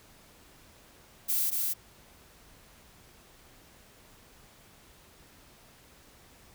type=noise with echo; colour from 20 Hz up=violet; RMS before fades=-28 dBFS; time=1.28-1.51 s; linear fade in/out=20 ms; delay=230 ms; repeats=1; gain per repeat=-2 dB; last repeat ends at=1.74 s; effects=pink hiss -57 dBFS RMS until 6.54 s